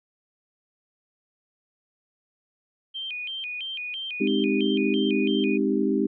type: tone with vibrato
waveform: sine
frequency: 2785 Hz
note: F7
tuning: 5 cents flat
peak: -30 dBFS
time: 2.94-5.58 s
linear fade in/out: 20 ms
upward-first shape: square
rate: 3 Hz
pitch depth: 210 cents each way
type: chord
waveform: sine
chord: Ab major seventh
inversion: none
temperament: equal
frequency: 207.7 / 261.6 / 311.1 / 392 Hz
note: Ab3 / C4 / Eb4 / G4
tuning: 0 / 0 / 0 / 0 cents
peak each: -26 dBFS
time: 4.2-6.07 s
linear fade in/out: 10 ms
effects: none